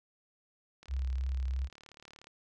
click train, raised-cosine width 0.2 ms, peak -35 dBFS, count 54, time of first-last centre 0.83-2.27 s, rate 36.8 Hz
sine tone with vibrato, 65.41 Hz, C2, in tune, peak -30 dBFS, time 0.88-1.69 s, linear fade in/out 50 ms, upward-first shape triangle, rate 3 Hz, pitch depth 28 cents each way
effects none

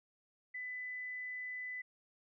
sine tone, 2000 Hz, B6, 21 cents sharp, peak -40 dBFS, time 0.54-1.82 s, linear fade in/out 10 ms, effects none

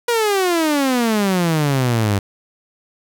sawtooth exponential sweep, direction down, 485 to 97 Hz, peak -11 dBFS, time 0.08-2.19 s, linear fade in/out 5 ms, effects none

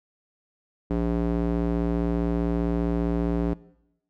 square tone with band-pass filter, 57.6 Hz, A#1, 20 cents flat, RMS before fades -25 dBFS, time 0.9-3.54 s, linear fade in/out 5 ms, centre 300 Hz, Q 1.2, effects noise-tail reverb RT60 0.9 s tail -21 dB re dry

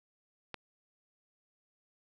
click, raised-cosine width 0.3 ms, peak -23 dBFS, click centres 0.543 s, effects none

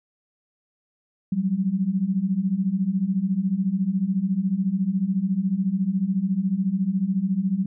sine beating tone pair, 181.2 / 195.2 Hz, F#3 / G3, -36 / -7 cents, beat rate 14 Hz, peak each -25 / -22 dBFS, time 1.32-7.66 s, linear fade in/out 5 ms, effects none

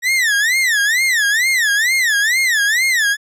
40% pulse tone with vibrato, 1864.7 Hz, A#6, in tune, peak -12 dBFS, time 0.02-3.17 s, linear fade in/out 50 ms, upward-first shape sine, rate 2.2 Hz, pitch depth 240 cents each way, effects low-pass 12000 Hz 12 dB/octave

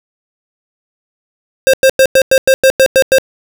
square tone bursts, 530 Hz, C5, 22 cents sharp, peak -5 dBFS, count 10, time 1.67-3.184 s, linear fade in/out 0 ms, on 65 ms, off 96 ms, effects 7-bit

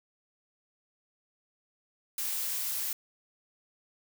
blue noise, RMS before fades -33 dBFS, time 2.18-2.93 s, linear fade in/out 2 ms, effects none

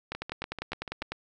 two click trains, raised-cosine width 0.3 ms, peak -20 / -17 dBFS, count 7 / 11, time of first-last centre 0.15-1.023 / 0.12-1.12 s, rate 6.87 / 10 Hz, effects none

